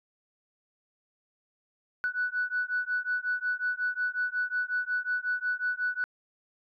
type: beating tone pair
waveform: sine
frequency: 1480 / 1485.5 Hz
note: F#6 / F#6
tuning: 0 / +6 cents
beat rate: 5.5 Hz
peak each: -30 dBFS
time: 2.04-6.04 s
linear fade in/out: 0 ms
effects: tanh soft clip ceiling -20 dBFS